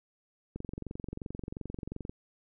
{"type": "click train", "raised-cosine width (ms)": 3, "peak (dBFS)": -25, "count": 36, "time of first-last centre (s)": [0.56, 2.095], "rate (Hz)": 22.8, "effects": []}